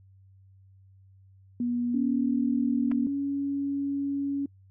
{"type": "tone with pitch glide", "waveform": "sine", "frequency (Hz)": [241.6, 239.8], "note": ["B3", "A#3"], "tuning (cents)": [-38, 49], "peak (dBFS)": -25, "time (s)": [1.6, 3.07], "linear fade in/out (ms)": 2, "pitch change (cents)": -13, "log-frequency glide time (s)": [1.87, 2.87]}
{"type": "tone", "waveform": "sine", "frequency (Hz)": 280.1, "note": "C#4", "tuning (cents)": 18, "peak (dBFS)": -26, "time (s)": [1.94, 4.46], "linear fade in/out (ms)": 5}
{"type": "clicks", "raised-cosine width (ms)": 0.5, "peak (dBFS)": -27, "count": 2, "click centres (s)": [2.915, 2.918]}
{"effects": ["noise-tail reverb RT60 0.1 s tail -26 dB re dry", "added 96 Hz sine -53 dBFS peak until 4.7 s"]}